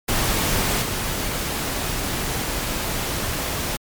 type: noise with level steps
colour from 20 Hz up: pink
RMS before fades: -21 / -25 dBFS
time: 0.08-3.77 s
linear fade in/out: 10 ms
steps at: 0.82 s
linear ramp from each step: 5 ms
effects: MP3 96 kbps